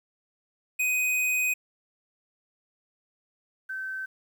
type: tone pair in turn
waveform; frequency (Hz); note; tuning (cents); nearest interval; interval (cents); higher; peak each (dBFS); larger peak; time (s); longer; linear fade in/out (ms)
square / sine; 2500 / 1540.4; D#7 / G6; +8 / -31; minor sixth; 839; first; -24 / -31; first; 0.79-1.54 / 3.69-4.06; first; 10
effects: 10-bit